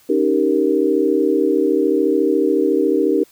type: chord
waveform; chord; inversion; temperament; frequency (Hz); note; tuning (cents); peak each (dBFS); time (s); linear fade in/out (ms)
sine; Eb dominant seventh; third; equal; 277.2 / 311.1 / 392 / 466.2; Db4 / Eb4 / G4 / Bb4; 0 / 0 / 0 / 0; -21 / -18 / -18 / -19; 0.09-3.24; 10
effects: white hiss -52 dBFS RMS until 3.31 s